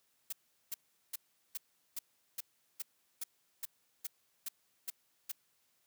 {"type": "noise bursts", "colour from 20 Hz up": "blue", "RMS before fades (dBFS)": -39, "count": 13, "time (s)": [0.3, 5.318], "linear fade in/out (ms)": 5, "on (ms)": 26, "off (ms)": 390, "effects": ["white hiss -75 dBFS RMS until 5.86 s", "high-pass 80 Hz 12 dB/octave"]}